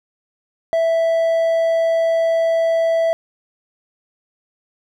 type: tone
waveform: triangle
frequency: 659 Hz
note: E5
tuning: 1 cent flat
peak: -12 dBFS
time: 0.73-3.13 s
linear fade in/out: 0 ms
effects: none